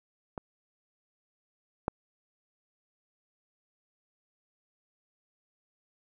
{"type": "clicks", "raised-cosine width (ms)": 1, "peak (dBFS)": [-22, -13], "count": 2, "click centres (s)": [0.378, 1.881], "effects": []}